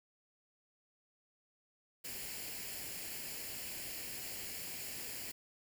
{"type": "noise with comb filter", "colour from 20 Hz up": "white", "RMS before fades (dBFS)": -44, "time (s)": [2.04, 5.32], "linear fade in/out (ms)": 10, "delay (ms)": 0.41, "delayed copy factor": 0.6, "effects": []}